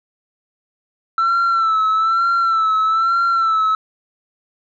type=tone with vibrato; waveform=sine; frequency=1333 Hz; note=E6; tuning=19 cents sharp; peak=-11 dBFS; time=1.18-3.75 s; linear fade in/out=2 ms; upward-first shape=sine; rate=1.1 Hz; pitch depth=52 cents each way; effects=tanh soft clip ceiling -12 dBFS